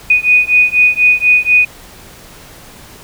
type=beating tone pair; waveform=sine; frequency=2478 / 2482.1 Hz; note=D#7 / D#7; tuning=-8 / -5 cents; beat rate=4.1 Hz; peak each=-10 dBFS; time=0.1-1.65 s; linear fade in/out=5 ms; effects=pink hiss -37 dBFS RMS until 3.03 s